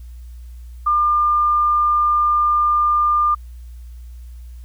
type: tone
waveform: sine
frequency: 1200 Hz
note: D6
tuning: 37 cents sharp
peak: -13 dBFS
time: 0.86-3.35 s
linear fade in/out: 10 ms
effects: added 60 Hz sine -33 dBFS peak until 4.64 s + white hiss -58 dBFS RMS until 4.64 s